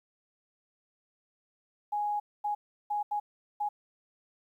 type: tone bursts at uneven times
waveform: sine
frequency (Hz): 830.6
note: G#5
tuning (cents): 0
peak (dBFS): -28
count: 5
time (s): 1.92-2.2 / 2.44-2.55 / 2.9-3.03 / 3.11-3.2 / 3.6-3.69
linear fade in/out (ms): 10
effects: 11-bit